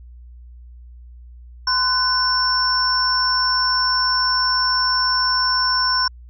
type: tone cluster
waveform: sine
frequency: 1026 / 1494 / 5420 Hz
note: C6 / F#6 / E8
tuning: -34 / +16 / +47 cents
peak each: -21 / -23 / -18 dBFS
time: 1.67-6.08 s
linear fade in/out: 5 ms
effects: added 60 Hz sine -38 dBFS peak until 6.29 s